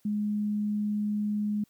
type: tone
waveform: sine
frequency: 208.9 Hz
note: G#3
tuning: 10 cents sharp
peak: -26 dBFS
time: 0.05-1.64 s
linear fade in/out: 5 ms
effects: white hiss -68 dBFS RMS until 1.69 s